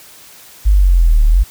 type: exponential two-way sweep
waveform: sine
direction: down then up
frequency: 52.3 to 36.55 to 52.3 Hz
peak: -6 dBFS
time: 0.65-1.44 s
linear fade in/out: 20 ms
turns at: 1.26 s
effects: white hiss -40 dBFS RMS until 1.5 s